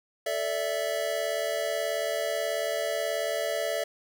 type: chord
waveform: square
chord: A suspended fourth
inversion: none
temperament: equal with one note detuned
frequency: 440 / 580.9 / 659.3 Hz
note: A4 / D5 / E5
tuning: 0 / -19 / 0 cents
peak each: -36 / -32 / -31 dBFS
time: 0.26-3.84 s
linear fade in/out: 5 ms
effects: none